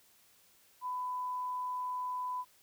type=tone; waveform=sine; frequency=1000 Hz; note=B5; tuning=21 cents sharp; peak=-34 dBFS; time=0.81-2.45 s; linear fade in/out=50 ms; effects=white hiss -65 dBFS RMS until 2.62 s

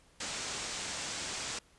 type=low-pass noise; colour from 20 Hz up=white; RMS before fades=-39 dBFS; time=0.2-1.59 s; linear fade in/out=5 ms; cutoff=8200 Hz; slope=48 dB/octave; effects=pink hiss -64 dBFS RMS until 1.78 s + resampled to 24000 Hz

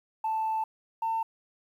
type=tone pair in turn; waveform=sine; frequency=881 / 900.6 Hz; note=A5 / A5; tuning=+2 / +40 cents; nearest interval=unison; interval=38 cents; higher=second; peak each=-25 dBFS; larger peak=neither; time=0.24-0.64 / 1.02-1.23 s; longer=first; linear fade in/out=5 ms; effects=tanh soft clip ceiling -23 dBFS + 10-bit

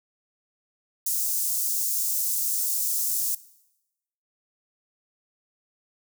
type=high-pass noise; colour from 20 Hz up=white; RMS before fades=-26 dBFS; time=1.06-3.35 s; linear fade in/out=5 ms; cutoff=6100 Hz; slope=24 dB/octave; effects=noise-tail reverb RT60 0.9 s tail -19 dB re dry

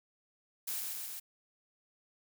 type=noise with echo; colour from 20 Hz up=blue; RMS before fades=-37 dBFS; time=0.67-0.81 s; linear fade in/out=10 ms; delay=130 ms; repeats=3; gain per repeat=-2 dB; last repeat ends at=1.2 s; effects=none

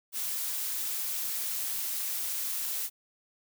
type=noise; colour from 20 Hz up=blue; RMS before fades=-33 dBFS; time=0.12-2.9 s; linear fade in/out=50 ms; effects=none

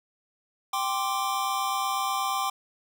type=chord; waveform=square; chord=G suspended fourth; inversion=none; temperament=equal; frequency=784 / 1046.5 / 1174.7 Hz; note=G5 / C6 / D6; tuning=0 / 0 / 0 cents; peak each=-31 dBFS; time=0.73-2.5 s; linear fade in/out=5 ms; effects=none

